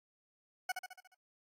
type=tone with echo; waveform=20% pulse; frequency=740 Hz; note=F#5; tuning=in tune; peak=-28 dBFS; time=0.69-0.72 s; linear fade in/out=5 ms; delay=71 ms; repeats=6; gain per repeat=-5 dB; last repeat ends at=1.146 s; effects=AAC 48 kbps